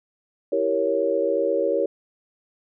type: chord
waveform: sine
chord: E diminished seventh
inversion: none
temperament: equal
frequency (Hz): 329.6 / 392 / 466.2 / 554.4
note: E4 / G4 / Bb4 / Db5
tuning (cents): 0 / 0 / 0 / 0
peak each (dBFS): -28 / -26 / -24 / -23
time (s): 0.52-1.86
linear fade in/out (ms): 5
effects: none